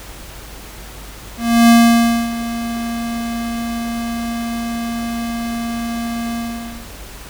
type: tone with ADSR envelope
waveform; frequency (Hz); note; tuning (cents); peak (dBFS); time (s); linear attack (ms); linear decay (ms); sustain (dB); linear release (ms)
square; 233.1; A#3; 0; -6; 1.37-6.9; 320; 600; -15; 540
effects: added 50 Hz sine -36 dBFS peak until 7.29 s + pink hiss -36 dBFS RMS until 7.29 s